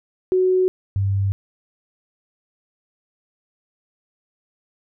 sine tone pair in turn, 370.6 / 98.33 Hz, F#4 / G2, +3 / +6 cents, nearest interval octave + major seventh, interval 2297 cents, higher first, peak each -14 / -17 dBFS, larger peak first, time 0.32-0.68 / 0.96-1.32 s, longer neither, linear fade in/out 0 ms, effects none

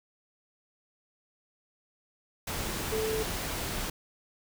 sine tone in noise, 438 Hz, A4, 8 cents flat, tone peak -29 dBFS, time 2.92-3.23 s, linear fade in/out 5 ms, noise pink, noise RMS -34 dBFS, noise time 2.47-3.9 s, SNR +2 dB, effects none

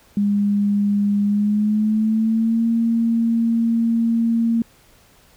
sine tone with pitch glide, 203.6 to 229.9 Hz, G#3 to A#3, -34 to -24 cents, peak -15 dBFS, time 0.17-4.62 s, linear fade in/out 2 ms, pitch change +210 cents, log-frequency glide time 1.23-2.66 s, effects pink hiss -53 dBFS RMS until 5.36 s

